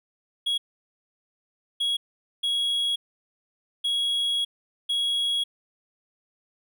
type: tone bursts at uneven times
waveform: triangle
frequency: 3322 Hz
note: G#7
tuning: in tune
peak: -21 dBFS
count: 5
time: 0.46-0.58 / 1.8-1.97 / 2.43-2.96 / 3.84-4.45 / 4.89-5.44 s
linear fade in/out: 10 ms
effects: none